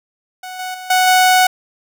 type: tone with level steps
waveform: sawtooth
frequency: 740 Hz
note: F#5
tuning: in tune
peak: -24 / -19 / -25 / -7 / -5 dBFS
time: 0.43-1.47 s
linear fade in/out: 5 ms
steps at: 0.59 / 0.74 / 0.9 / 1.07 s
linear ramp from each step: 5 ms
effects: none